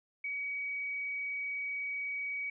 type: tone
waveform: sine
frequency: 2264 Hz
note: C#7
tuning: 36 cents sharp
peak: -34 dBFS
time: 0.24-2.5 s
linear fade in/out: 5 ms
effects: none